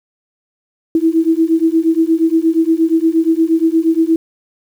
sine beating tone pair, 321.7 / 330.2 Hz, E4 / E4, -42 / +3 cents, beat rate 8.5 Hz, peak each -13 dBFS, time 0.95-4.16 s, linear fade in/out 2 ms, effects 7-bit

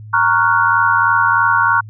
sine chord, Gb major seventh, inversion first, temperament equal, 932.3 / 1108.7 / 1396.9 / 1480 Hz, Bb5 / Db6 / F6 / Gb6, 0 / 0 / 0 / 0 cents, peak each -16 dBFS, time 0.13-1.81 s, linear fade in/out 10 ms, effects added 107 Hz sine -31 dBFS peak until 1.89 s

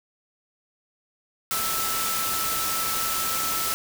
sine tone in noise, 1318.5 Hz, E6, in tune, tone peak -30 dBFS, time 1.51-3.74 s, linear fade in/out 0 ms, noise white, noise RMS -27 dBFS, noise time 1.51-3.74 s, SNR -6 dB, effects none

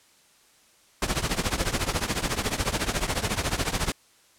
pink noise with tremolo, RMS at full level -23 dBFS, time 1.02-3.92 s, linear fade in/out 2 ms, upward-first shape triangle, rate 14 Hz, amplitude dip 90%, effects white hiss -59 dBFS RMS until 4.38 s + low-pass 10000 Hz 12 dB/octave

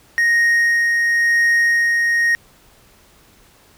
triangle tone with tremolo, 1867 Hz, A#6, 2 cents sharp, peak -10 dBFS, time 0.18-2.35 s, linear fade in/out 0 ms, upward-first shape sine, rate 0.95 Hz, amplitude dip 25%, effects pink hiss -51 dBFS RMS until 3.77 s

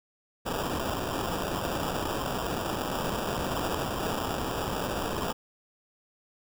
white noise with sample-and-hold, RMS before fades -31 dBFS, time 0.45-5.33 s, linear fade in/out 20 ms, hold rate 2100 Hz, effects none

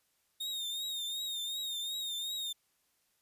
40% pulse tone with vibrato, 3692 Hz, A#7, 17 cents flat, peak -34 dBFS, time 0.4-2.53 s, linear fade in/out 10 ms, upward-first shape triangle, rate 2.7 Hz, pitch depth 75 cents each way, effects white hiss -75 dBFS RMS until 3.21 s + resampled to 32000 Hz

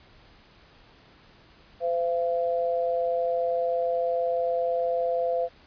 sine tone pair together, 511.3 / 682 Hz, C5 / F5, -40 / -41 cents, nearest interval perfect fourth, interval 499 cents, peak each -25 / -27 dBFS, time 1.8-5.49 s, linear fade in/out 50 ms, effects pink hiss -55 dBFS RMS until 5.66 s + resampled to 11025 Hz

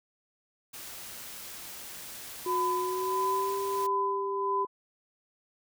white noise, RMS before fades -43 dBFS, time 0.73-3.87 s, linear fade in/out 10 ms
sine tone with tremolo, 1006 Hz, B5, 32 cents sharp, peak -26 dBFS, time 2.45-4.67 s, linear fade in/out 50 ms, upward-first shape sine, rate 1.5 Hz, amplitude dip 55%
sine tone with pitch glide, 363.4 to 394 Hz, F#4 to G4, -31 to +9 cents, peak -31 dBFS, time 2.46-4.65 s, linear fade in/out 2 ms, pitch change +140 cents, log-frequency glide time 2.76-3.54 s
effects none

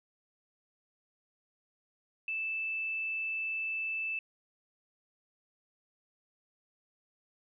sine tone, 2637 Hz, E7, in tune, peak -32 dBFS, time 2.28-4.19 s, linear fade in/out 2 ms, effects none

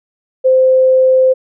sine tone, 519 Hz, C5, 14 cents flat, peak -6 dBFS, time 0.44-1.34 s, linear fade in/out 20 ms, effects none

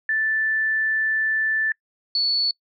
sine tone pair in turn, 1760 / 4435 Hz, A6 / C#8, 0 / 0 cents, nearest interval octave + major third, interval 1600 cents, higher second, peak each -19 / -18 dBFS, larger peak second, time 0.09-1.72 / 2.15-2.51 s, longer first, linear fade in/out 2 ms, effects noise-tail reverb RT60 0.1 s tail -26 dB re dry

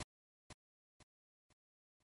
pink noise with echo, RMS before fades -43 dBFS, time 0-0.03 s, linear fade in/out 5 ms, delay 500 ms, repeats 4, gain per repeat -9 dB, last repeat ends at 2.03 s, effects MP3 48 kbps

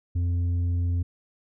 triangle tone with tanh clipping, 87.31 Hz, F2, in tune, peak -23 dBFS, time 0.15-1.03 s, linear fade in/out 10 ms, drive 9 dB, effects none

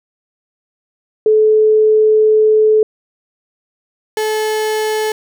sine / 35% pulse tone pair in turn, 432.1 / 432.1 Hz, A4 / A4, -31 / -31 cents, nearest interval unison, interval 0 cents, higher neither, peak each -7 / -13 dBFS, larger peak first, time 1.26-2.83 / 4.17-5.12 s, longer first, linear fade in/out 2 ms, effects none

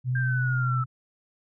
sine tone with vibrato, 126.3 Hz, B2, 39 cents sharp, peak -23 dBFS, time 0.04-0.86 s, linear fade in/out 50 ms, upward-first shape sine, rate 13 Hz, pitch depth 17 cents each way
sine exponential sweep, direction down, 1602 to 1307 Hz, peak -28 dBFS, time 0.15-0.84 s, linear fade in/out 5 ms
effects none

